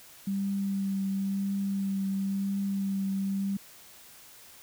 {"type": "tone with vibrato", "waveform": "sine", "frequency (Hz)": 196, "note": "G3", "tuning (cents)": 0, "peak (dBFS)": -27, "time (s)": [0.27, 3.57], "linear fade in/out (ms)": 5, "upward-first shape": "triangle", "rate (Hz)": 0.97, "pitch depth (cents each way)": 18, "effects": ["white hiss -52 dBFS RMS until 4.62 s"]}